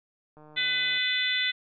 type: click train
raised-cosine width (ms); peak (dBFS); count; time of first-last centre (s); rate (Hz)
1; -38; 93; 0.37-0.975; 152
type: harmonic tone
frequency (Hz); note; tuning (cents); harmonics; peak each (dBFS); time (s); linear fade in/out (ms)
502; B4; +28; 3 / 4 / 5 / 6 / 7 / 8; -34 / -28 / -35 / -36 / -28 / -37; 0.56-1.52; 20
effects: none